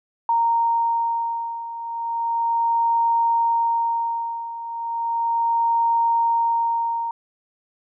sine beating tone pair, 927 / 927.35 Hz, A#5 / A#5, -10 / -9 cents, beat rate 0.35 Hz, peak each -24 / -20 dBFS, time 0.29-7.11 s, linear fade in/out 2 ms, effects none

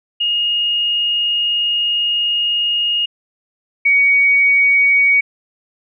sine tone pair in turn, 2857 / 2247 Hz, F7 / C#7, +39 / +23 cents, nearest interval major third, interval 416 cents, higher first, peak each -14 / -9 dBFS, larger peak second, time 0.2-3.06 / 3.85-5.21 s, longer first, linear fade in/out 10 ms, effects none

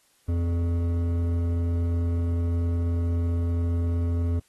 sine tone with hard clipping, 85.3 Hz, F2, 40 cents flat, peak -24 dBFS, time 0.28-4.4 s, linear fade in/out 10 ms, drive 10 dB, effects white hiss -64 dBFS RMS until 4.48 s + AAC 32 kbps

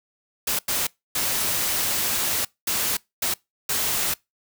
white noise bursts at uneven times, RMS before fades -24 dBFS, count 6, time 0.47-0.59 / 0.68-0.87 / 1.15-2.45 / 2.67-2.97 / 3.22-3.34 / 3.69-4.14 s, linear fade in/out 5 ms, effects noise-tail reverb RT60 0.2 s tail -24 dB re dry

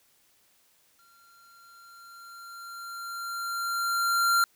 square tone with exponential growth, 1381 Hz, F6, 20 cents flat, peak -20 dBFS, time 0.99-4.44 s, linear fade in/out 1 ms, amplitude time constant 750 ms, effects white hiss -65 dBFS RMS until 4.55 s

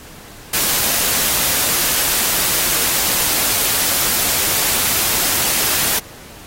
white noise, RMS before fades -17 dBFS, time 0.53-5.99 s, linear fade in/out 5 ms, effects pink hiss -39 dBFS RMS until 6.46 s + AAC 48 kbps

